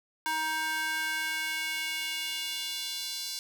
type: tone with high-pass filter sweep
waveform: square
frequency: 314.8 Hz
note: D#4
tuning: 20 cents sharp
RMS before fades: -33 dBFS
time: 0.26-3.39 s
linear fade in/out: 0 ms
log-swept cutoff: 1100 to 4500 Hz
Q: 2.1
effects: none